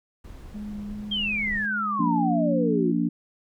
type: noise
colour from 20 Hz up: brown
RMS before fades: -41 dBFS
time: 0.24-1.66 s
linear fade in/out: 5 ms
type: tone with vibrato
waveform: sine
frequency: 207.7 Hz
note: G#3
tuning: in tune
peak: -32 dBFS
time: 0.54-2.09 s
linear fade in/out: 10 ms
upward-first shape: square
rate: 2.7 Hz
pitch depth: 12 cents each way
type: exponential sweep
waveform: sine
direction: down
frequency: 3251 to 338 Hz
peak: -24 dBFS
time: 1.11-2.92 s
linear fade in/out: 10 ms
type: chord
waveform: sine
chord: Bb major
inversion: second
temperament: equal with one note detuned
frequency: 174.61 / 233.1 / 290.5 Hz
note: F3 / Bb3 / D4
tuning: 0 / 0 / -19 cents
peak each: -26 / -25 / -25 dBFS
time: 1.99-3.09 s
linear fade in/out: 10 ms
effects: none